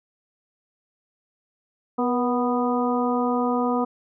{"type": "harmonic tone with a mistuned harmonic", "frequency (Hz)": 246.9, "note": "B3", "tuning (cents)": 0, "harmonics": [1, 2, 3, 4, 5], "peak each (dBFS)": [-23, -26, -28, -29, -30], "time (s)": [1.98, 3.85], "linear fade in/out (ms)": 10, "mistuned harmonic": 2, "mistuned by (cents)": -36, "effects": []}